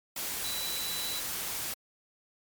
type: tone in noise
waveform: sine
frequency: 3963 Hz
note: B7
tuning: 5 cents sharp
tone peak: -36 dBFS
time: 0.44-1.2 s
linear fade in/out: 5 ms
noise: white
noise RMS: -35 dBFS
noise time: 0.16-1.74 s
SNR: -4 dB
effects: MP3 96 kbps